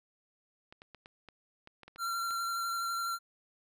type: clicks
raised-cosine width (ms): 0.3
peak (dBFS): -34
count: 10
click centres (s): 0.725 / 0.819 / 0.947 / 1.059 / 1.287 / 1.674 / 1.833 / 1.88 / 1.96 / 2.308
type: tone with vibrato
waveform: square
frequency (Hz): 1369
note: F6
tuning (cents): -35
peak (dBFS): -33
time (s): 1.98-3.19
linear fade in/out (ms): 50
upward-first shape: triangle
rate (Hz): 12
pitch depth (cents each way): 19
effects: none